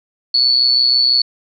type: tone with amplitude modulation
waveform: sine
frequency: 4435 Hz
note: C#8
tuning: in tune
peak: -7 dBFS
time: 0.34-1.22 s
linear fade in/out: 5 ms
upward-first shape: sine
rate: 126 Hz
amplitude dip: 70%
effects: none